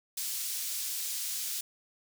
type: high-pass noise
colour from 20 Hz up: pink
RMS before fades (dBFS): -35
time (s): 0.17-1.61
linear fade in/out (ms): 5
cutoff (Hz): 5200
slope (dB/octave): 12
effects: none